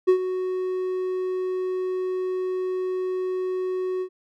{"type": "tone with ADSR envelope", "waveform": "triangle", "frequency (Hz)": 370, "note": "F#4", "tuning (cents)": 0, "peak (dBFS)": -10, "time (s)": [0.07, 4.09], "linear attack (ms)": 20, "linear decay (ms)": 87, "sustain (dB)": -12, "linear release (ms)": 75, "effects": []}